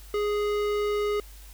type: tone with tanh clipping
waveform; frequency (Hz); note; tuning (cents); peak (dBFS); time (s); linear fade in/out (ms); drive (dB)
sine; 415.3; G#4; 0; -26; 0.14-1.2; 2; 18
effects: added 50 Hz sine -44 dBFS peak until 1.53 s + white hiss -52 dBFS RMS until 1.53 s